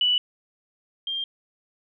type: tone pair in turn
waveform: sine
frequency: 2960 / 3193 Hz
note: F#7 / G7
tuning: 0 / +31 cents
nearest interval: minor second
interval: 131 cents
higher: second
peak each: -18 / -26 dBFS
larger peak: first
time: 0.01-0.18 / 1.07-1.24 s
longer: neither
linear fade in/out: 2 ms
effects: none